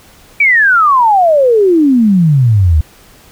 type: exponential sweep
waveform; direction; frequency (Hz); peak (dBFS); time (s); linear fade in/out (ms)
sine; down; 2349 to 73; -5; 0.4-2.81; 5
effects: pink hiss -42 dBFS RMS until 3.31 s